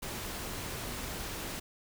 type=noise; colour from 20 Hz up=pink; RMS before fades=-39 dBFS; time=0.02-1.6 s; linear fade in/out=10 ms; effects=none